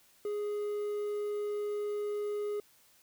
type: tone with quantisation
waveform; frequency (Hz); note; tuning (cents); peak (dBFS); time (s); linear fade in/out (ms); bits
triangle; 415.3; G#4; 0; -30; 0.25-2.6; 2; 10
effects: white hiss -64 dBFS RMS until 3.02 s

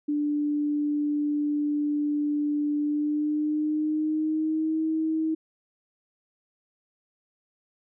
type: tone with pitch glide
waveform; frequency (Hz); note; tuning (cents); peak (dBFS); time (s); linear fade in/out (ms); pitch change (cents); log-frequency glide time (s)
sine; 294.6 to 317.6; D4 to D#4; +6 to +36; -23; 0.08-5.35; 10; +130; 2.78-4.81
effects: none

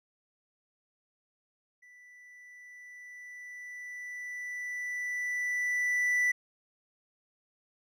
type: tone with level ramp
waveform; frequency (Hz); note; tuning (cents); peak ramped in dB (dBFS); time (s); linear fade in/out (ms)
triangle; 1975.5; B6; 0; -52 to -22; 1.82-6.32; 10
effects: none

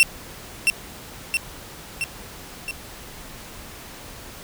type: tone with echo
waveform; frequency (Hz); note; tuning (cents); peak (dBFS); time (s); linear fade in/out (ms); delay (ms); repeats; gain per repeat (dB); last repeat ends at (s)
40% pulse; 2709; E7; +47; -9; 0-0.03; 0; 670; 4; -4; 2.71
effects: pink hiss -40 dBFS RMS until 4.43 s

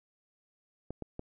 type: clicks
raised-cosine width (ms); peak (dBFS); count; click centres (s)
2; -25; 3; 0.906 / 1.023 / 1.194
effects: none

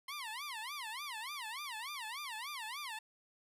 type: tone with vibrato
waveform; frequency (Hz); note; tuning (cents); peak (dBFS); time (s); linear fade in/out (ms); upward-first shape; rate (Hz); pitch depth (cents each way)
15% pulse; 1017; C6; -50; -35; 0.08-2.99; 5; sine; 3.4; 290
effects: resampled to 32000 Hz

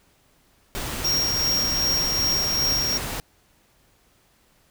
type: noise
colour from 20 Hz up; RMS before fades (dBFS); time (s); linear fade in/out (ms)
pink; -30; 0.75-3.2; 0
type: tone with tremolo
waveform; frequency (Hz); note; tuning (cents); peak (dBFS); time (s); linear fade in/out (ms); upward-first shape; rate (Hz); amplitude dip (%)
square; 5588; F8; 0; -20; 1.04-2.98; 10; sine; 2.6; 30
effects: pink hiss -61 dBFS RMS until 4.7 s

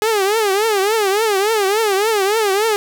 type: tone with vibrato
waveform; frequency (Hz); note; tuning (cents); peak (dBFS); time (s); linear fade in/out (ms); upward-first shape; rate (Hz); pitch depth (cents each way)
sawtooth; 415.3; G#4; 0; -10; 0.02-2.76; 0; triangle; 3.5; 180
effects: none

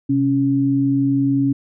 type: tone pair together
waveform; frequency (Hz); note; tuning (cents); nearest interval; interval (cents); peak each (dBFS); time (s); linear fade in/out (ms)
sine; 130.82 / 277.2; C3 / C#4; 0 / 0; octave + minor second; 1300; -21 / -15; 0.09-1.53; 10
effects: none

